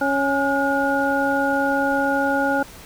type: harmonic tone with a mistuned harmonic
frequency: 276.6 Hz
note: C#4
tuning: 4 cents flat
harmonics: 1 / 2 / 3 / 5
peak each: -23 / -23 / -23 / -23 dBFS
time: 0.01-2.63 s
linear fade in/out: 5 ms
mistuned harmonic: 5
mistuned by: +64 cents
effects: pink hiss -42 dBFS RMS until 2.85 s